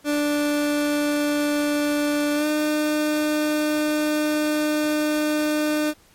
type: tone with pitch glide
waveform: 30% pulse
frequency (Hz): 293.6 to 302.7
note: D4 to D#4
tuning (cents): 0 to -48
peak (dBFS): -17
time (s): 0.04-5.94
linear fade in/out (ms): 50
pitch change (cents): +52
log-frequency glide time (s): 2.35-2.47
effects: pink hiss -55 dBFS RMS until 6.14 s + MP3 64 kbps